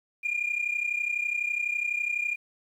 sine tone pair together, 2400 / 2432 Hz, D7 / D#7, +37 / -40 cents, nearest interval unison, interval 23 cents, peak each -28 dBFS, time 0.23-2.36 s, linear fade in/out 20 ms, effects tanh soft clip ceiling -21 dBFS + 10-bit

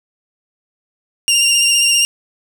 20% pulse tone with vibrato, 2792 Hz, F7, 1 cent flat, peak -5 dBFS, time 1.28-2.05 s, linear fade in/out 0 ms, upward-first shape sine, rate 15 Hz, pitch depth 26 cents each way, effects none

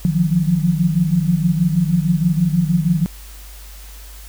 sine tone cluster, 154.7 / 173.2 / 179.5 Hz, D#3 / F3 / F3, -10 / -14 / +48 cents, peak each -18 dBFS, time 0.05-3.06 s, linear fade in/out 0 ms, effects added 50 Hz sine -35 dBFS peak until 4.28 s + white hiss -42 dBFS RMS until 4.28 s

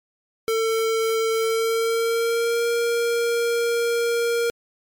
square tone with pitch glide, 448.4 to 468.8 Hz, A4 to A#4, +33 to +10 cents, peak -20 dBFS, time 0.48-4.5 s, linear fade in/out 0 ms, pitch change +77 cents, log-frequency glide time 1.36-2.69 s, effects MP3 96 kbps

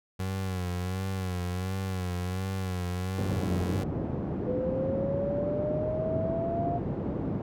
30% pulse tone with vibrato, 92.5 Hz, F#2, in tune, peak -27 dBFS, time 0.19-3.84 s, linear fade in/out 10 ms, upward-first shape sine, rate 1.4 Hz, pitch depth 66 cents each way
pink band-pass noise, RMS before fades -32 dBFS, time 3.18-7.42 s, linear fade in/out 2 ms, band 110 to 410 Hz, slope 12 dB/octave
sine linear sweep, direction up, 498.1 to 698.5 Hz, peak -29 dBFS, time 4.46-6.79 s, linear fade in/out 20 ms
effects none

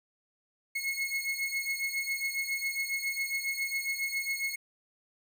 40% pulse beating tone pair, 2173 / 2180.3 Hz, C#7 / C#7, -35 / -29 cents, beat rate 7.3 Hz, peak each -32 / -34 dBFS, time 0.75-4.56 s, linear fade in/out 10 ms, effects none

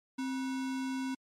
sine tone with sample-and-hold, 262.8 Hz, C4, 8 cents sharp, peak -32 dBFS, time 0.18-1.15 s, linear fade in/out 10 ms, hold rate 1225 Hz, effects low-pass 8000 Hz 12 dB/octave + MP3 64 kbps

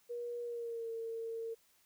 sine tone with pitch glide, 478.3 to 455.1 Hz, A#4 to A#4, +44 to -42 cents, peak -38 dBFS, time 0.09-1.55 s, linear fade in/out 20 ms, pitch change -86 cents, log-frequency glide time 0.43-0.9 s, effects white hiss -70 dBFS RMS until 1.85 s

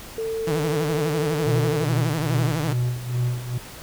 sine tone, 447.5 Hz, A4, 29 cents sharp, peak -24 dBFS, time 0.18-1.84 s, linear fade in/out 2 ms
sawtooth tone with vibrato, 155.56 Hz, D#3, in tune, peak -19 dBFS, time 0.47-2.73 s, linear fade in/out 5 ms, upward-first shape sine, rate 12 Hz, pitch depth 130 cents each way
triangle tone with tremolo, 122.9 Hz, B2, 8 cents flat, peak -17 dBFS, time 1.46-3.58 s, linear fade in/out 5 ms, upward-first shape sine, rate 2.4 Hz, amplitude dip 75%
effects pink hiss -40 dBFS RMS until 3.82 s

